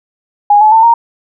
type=tone with pitch steps; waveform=sine; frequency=824 / 858 / 893.4 / 930.3 Hz; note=G#5 / A5 / A5 / A#5; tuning=-14 / -44 / +26 / -4 cents; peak=-3 dBFS; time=0.5-0.94 s; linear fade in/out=5 ms; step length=110 ms; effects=none